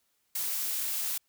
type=noise; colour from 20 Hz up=blue; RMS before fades=-32 dBFS; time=0.35-1.18 s; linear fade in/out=5 ms; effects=white hiss -74 dBFS RMS until 1.28 s